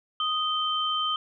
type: tone pair together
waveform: sine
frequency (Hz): 1244.5 / 3108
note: D#6 / G7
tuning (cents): 0 / -16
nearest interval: octave + major third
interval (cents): 1584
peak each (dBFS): -27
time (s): 0.2-1.16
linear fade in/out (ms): 2
effects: none